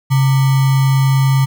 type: tone with sample-and-hold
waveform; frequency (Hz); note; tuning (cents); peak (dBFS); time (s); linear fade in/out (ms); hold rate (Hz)
sine; 135; C#3; -45; -9; 0.1-1.46; 20; 1050
effects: none